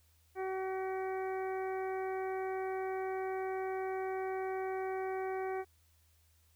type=harmonic tone; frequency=379 Hz; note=F#4; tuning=42 cents sharp; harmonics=1 / 2 / 3 / 4 / 5 / 6; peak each=-36 / -40 / -49 / -50 / -51 / -52 dBFS; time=0.35-5.65 s; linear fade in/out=50 ms; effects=added 80 Hz sine -67 dBFS peak until 6.55 s + white hiss -72 dBFS RMS until 6.55 s